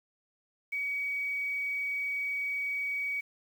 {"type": "tone with quantisation", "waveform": "sine", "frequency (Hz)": 2262, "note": "C#7", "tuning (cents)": 34, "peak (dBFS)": -30, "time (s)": [0.72, 3.21], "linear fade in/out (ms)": 10, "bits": 9, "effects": []}